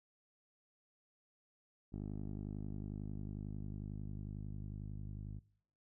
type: tone with low-pass filter sweep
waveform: 10% pulse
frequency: 51.1 Hz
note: G#1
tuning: 27 cents flat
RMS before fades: -44 dBFS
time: 1.92-5.4 s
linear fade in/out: 20 ms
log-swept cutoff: 340 to 130 Hz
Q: 0.79
effects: noise-tail reverb RT60 0.6 s tail -22 dB re dry